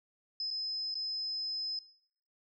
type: tone with dropouts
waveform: sine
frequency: 5100 Hz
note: D#8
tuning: 42 cents sharp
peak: -33 dBFS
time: 0.4-1.79 s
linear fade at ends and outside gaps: 2 ms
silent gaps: 0.505-0.51 / 0.943-0.953 s
effects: noise-tail reverb RT60 0.7 s tail -21 dB re dry